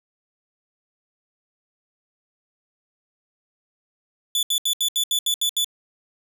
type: tone bursts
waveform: sawtooth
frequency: 3469 Hz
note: A7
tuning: 25 cents flat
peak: -16 dBFS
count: 9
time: 4.35-5.645 s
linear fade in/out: 2 ms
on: 79 ms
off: 73 ms
effects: 8-bit